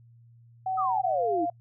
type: tone with pitch glide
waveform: sine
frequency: 755 to 696.3 Hz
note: F#5 to F5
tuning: +35 to -5 cents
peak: -26 dBFS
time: 0.66-1.5 s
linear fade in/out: 5 ms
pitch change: -140 cents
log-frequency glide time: 1.13-1.19 s
type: exponential sweep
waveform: sine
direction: down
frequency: 1300 to 301.1 Hz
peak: -26 dBFS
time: 0.77-1.46 s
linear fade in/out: 20 ms
effects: noise-tail reverb RT60 0.1 s tail -26 dB re dry + added 117 Hz sine -52 dBFS peak until 1.6 s